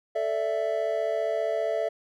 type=chord; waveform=triangle; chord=A suspended fourth; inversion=none; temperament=equal with one note detuned; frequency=440 / 587.3 / 662.3 Hz; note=A4 / D5 / E5; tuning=0 / 0 / +8 cents; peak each=-29 / -29 / -25 dBFS; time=0.15-1.89 s; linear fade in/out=10 ms; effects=none